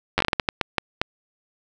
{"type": "slowing click train", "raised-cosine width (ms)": 0.3, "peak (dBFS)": -3, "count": 12, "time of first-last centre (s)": [0.18, 1.015], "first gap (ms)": 10, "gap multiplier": 1.37, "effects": []}